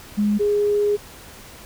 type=tone pair in turn; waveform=sine; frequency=207.7 / 412.9 Hz; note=G#3 / G#4; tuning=0 / -10 cents; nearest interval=octave; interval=1190 cents; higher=second; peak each=-16 dBFS; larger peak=neither; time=0.17-0.39 / 0.39-0.97 s; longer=second; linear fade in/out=20 ms; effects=pink hiss -42 dBFS RMS until 1.65 s